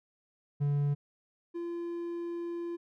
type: tone pair in turn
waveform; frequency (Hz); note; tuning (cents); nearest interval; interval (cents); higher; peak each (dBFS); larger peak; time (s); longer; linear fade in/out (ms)
triangle; 143.8 / 342.6; D3 / F4; -36 / -33; octave + minor third; 1503; second; -24 / -32; first; 0.6-0.95 / 1.54-2.77; second; 20
effects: none